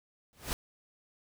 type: noise with exponential growth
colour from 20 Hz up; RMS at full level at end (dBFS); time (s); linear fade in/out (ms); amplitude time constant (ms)
pink; -30; 0.33-0.53; 0; 43
effects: none